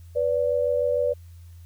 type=tone pair together; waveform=sine; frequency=493.4 / 580 Hz; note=B4 / D5; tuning=-2 / -22 cents; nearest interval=minor third; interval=280 cents; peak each=-23 dBFS; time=0.15-1.14 s; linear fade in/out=20 ms; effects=added 85 Hz sine -42 dBFS peak until 1.65 s + white hiss -62 dBFS RMS until 1.65 s